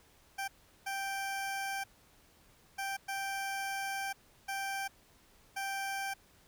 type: tone bursts at uneven times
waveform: 20% pulse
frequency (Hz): 784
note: G5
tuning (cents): 0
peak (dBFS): -30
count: 6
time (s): 0.38-0.48 / 0.86-1.84 / 2.78-2.97 / 3.08-4.13 / 4.48-4.88 / 5.56-6.14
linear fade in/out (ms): 10
effects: pink hiss -64 dBFS RMS until 6.47 s